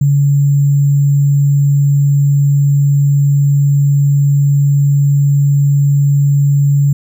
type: tone with sample-and-hold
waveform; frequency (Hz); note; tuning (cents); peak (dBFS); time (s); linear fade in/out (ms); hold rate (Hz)
sine; 141.9; C#3; +41; -7; 0.01-6.93; 5; 7350
effects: none